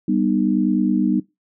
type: chord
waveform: sine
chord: G augmented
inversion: none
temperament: just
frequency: 196 / 245 / 306.2 Hz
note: G3 / B3 / D#4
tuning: 0 / -14 / -28 cents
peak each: -20 dBFS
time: 0.08-1.2 s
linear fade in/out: 5 ms
effects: noise-tail reverb RT60 0.2 s tail -20 dB re dry